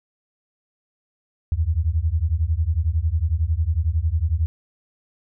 sine beating tone pair, 75.5 / 86.5 Hz, D2 / F2, +48 / -16 cents, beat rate 11 Hz, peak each -21 dBFS, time 1.52-4.46 s, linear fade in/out 0 ms, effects none

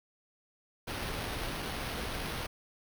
pink noise with sample-and-hold, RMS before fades -37 dBFS, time 0.87-2.47 s, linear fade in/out 10 ms, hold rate 7350 Hz, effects none

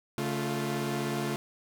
sawtooth tone cluster, 140.9 / 219.5 / 350 Hz, C#3 / A3 / F4, +29 / -4 / +4 cents, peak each -30 dBFS, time 0.18-1.36 s, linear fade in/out 0 ms, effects none

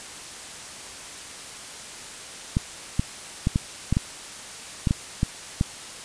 clicks, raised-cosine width 5 ms, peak -8 dBFS, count 10, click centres 2.569 / 2.995 / 3.471 / 3.559 / 3.926 / 3.969 / 4.872 / 4.909 / 5.231 / 5.611 s, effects white hiss -39 dBFS RMS until 6.04 s + resampled to 22050 Hz

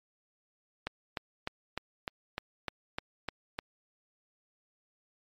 click train, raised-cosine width 0.3 ms, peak -17 dBFS, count 10, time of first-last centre 0.87-3.589 s, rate 3.31 Hz, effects MP3 64 kbps

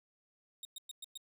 sawtooth tone bursts, 3729 Hz, A#7, in tune, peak -40 dBFS, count 5, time 0.63-1.175 s, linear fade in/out 2 ms, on 21 ms, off 110 ms, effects none

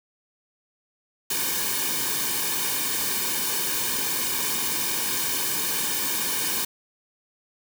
white noise with comb filter, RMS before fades -26 dBFS, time 1.3-6.65 s, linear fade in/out 5 ms, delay 1.5 ms, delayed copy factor -0.85, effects none

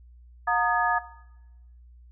sine tone cluster, 720 / 923 / 1236 / 1695 Hz, F#5 / A#5 / D#6 / G#6, -47 / -17 / -12 / +35 cents, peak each -27 dBFS, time 0.47-0.99 s, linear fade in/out 10 ms, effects noise-tail reverb RT60 0.9 s tail -17 dB re dry + added 60 Hz sine -48 dBFS peak until 2.11 s

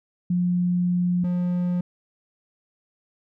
sine / triangle tone pair in turn, 177.7 / 177.7 Hz, F3 / F3, +30 / +30 cents, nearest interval unison, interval 0 cents, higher neither, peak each -19 dBFS, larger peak neither, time 0.3-1.24 / 1.24-1.81 s, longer first, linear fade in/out 5 ms, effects none

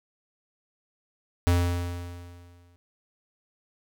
square tone with exponential decay, 87.5 Hz, F2, 4 cents sharp, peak -18 dBFS, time 1.47-2.76 s, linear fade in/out 0 ms, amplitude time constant 280 ms, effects none

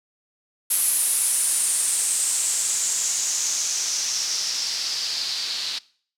blue noise with low-pass filter sweep, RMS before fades -24 dBFS, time 0.7-5.79 s, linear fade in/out 10 ms, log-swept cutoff 11000 to 4200 Hz, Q 4.4, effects noise-tail reverb RT60 0.5 s tail -21 dB re dry

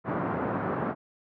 pink band-pass noise, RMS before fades -30 dBFS, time 0.04-0.95 s, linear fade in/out 50 ms, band 130 to 1400 Hz, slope 24 dB/octave, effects none

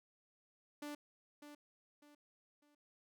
sawtooth tone with echo, 293.8 Hz, D4, 1 cent sharp, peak -40 dBFS, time 0.82-0.95 s, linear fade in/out 5 ms, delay 600 ms, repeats 3, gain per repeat -9 dB, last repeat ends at 2.75 s, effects none

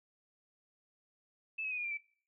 sine tone with pitch steps, 2621 / 2557 / 2494 / 2433 / 2373 / 2315 Hz, E7 / D#7 / D#7 / D#7 / D7 / D7, -11 / +47 / +3 / -39 / +17 / -25 cents, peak -35 dBFS, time 1.58-1.976 s, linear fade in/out 10 ms, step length 66 ms, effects noise-tail reverb RT60 0.5 s tail -22 dB re dry

